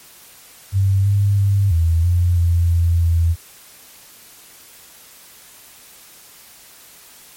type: tone with pitch steps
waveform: sine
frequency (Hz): 97.2 / 100.5 / 99.3 / 82.6 / 87.7 / 85.4 / 84.9 / 83.6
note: G2 / G2 / G2 / E2 / F2 / F2 / F2 / E2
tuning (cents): -14 / +44 / +23 / +4 / +8 / -38 / -48 / +25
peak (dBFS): -12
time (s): 0.72-3.36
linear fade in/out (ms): 50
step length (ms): 330
effects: white hiss -44 dBFS RMS until 7.36 s + MP3 64 kbps